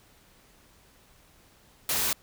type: noise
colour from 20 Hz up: white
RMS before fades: -27 dBFS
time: 1.89-2.13 s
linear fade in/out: 2 ms
effects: pink hiss -59 dBFS RMS until 2.22 s